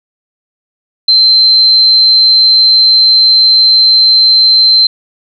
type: tone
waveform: sine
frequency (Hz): 4107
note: C8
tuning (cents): -33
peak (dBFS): -3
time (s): 1.08-4.87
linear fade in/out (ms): 5
effects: none